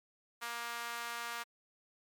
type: tone with high-pass filter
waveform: sawtooth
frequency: 235.5 Hz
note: A#3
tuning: 18 cents sharp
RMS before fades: -41 dBFS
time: 0.41-1.44 s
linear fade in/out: 20 ms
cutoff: 1200 Hz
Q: 1.5
effects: MP3 96 kbps